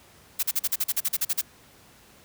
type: noise bursts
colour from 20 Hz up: blue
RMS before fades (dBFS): -24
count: 13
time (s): 0.39-1.415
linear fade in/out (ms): 10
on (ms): 41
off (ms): 41
effects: pink hiss -54 dBFS RMS until 2.24 s + high-pass 60 Hz 12 dB/octave